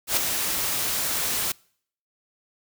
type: noise with ADSR envelope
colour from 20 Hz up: white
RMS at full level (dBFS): -20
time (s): 0.07-1.52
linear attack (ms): 99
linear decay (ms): 5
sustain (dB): -6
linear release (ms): 4
effects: noise-tail reverb RT60 0.6 s tail -26 dB re dry